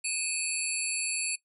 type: tone cluster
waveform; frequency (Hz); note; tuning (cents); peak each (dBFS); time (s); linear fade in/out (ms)
sine; 2442 / 2603 / 4474 / 7570 / 10580; D#7 / E7 / C#8 / A#8 / E9; -33 / -22 / +15 / +26 / +5; -37 / -36 / -37 / -34 / -33; 0.04-1.36; 10
effects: noise-tail reverb RT60 0.1 s tail -17 dB re dry